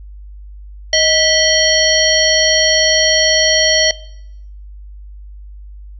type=harmonic tone with a mistuned harmonic; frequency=626 Hz; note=D#5; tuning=10 cents sharp; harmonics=1 / 3 / 5 / 7 / 9; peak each=-16 / -16 / -16 / -16 / -16 dBFS; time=0.93-3.91 s; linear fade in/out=2 ms; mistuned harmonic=3; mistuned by=+78 cents; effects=noise-tail reverb RT60 0.8 s tail -21 dB re dry + added 50 Hz sine -31 dBFS peak until 5.99 s